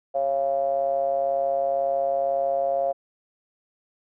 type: ring-modulated tone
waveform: triangle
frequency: 71 Hz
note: C#2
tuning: 42 cents sharp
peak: -16 dBFS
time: 0.14-2.93 s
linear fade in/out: 20 ms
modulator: 619 Hz
effects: none